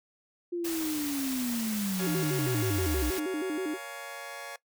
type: linear sweep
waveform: sine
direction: down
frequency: 352.7 to 56 Hz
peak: -29 dBFS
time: 0.52-3.11 s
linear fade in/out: 10 ms
type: noise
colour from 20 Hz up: white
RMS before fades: -37 dBFS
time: 0.64-3.2 s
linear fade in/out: 10 ms
type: tone with vibrato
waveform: sine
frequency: 338.9 Hz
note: E4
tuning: 48 cents sharp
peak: -29 dBFS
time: 1.99-3.78 s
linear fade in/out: 50 ms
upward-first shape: square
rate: 6.3 Hz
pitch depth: 180 cents each way
type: chord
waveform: 15% pulse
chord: Bb minor seventh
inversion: none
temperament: just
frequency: 466.2 / 559.4 / 699.2 / 839.1 Hz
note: Bb4 / Db5 / F5 / Ab5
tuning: 0 / +16 / +2 / +18 cents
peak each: -42 / -36 / -38 / -40 dBFS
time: 1.99-4.56 s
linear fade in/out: 2 ms
effects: noise-tail reverb RT60 0.1 s tail -19 dB re dry